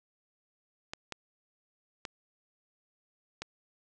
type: clicks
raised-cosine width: 0.2 ms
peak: -20 dBFS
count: 4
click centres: 0.935 / 1.123 / 2.052 / 3.42 s
effects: resampled to 24000 Hz + 9-bit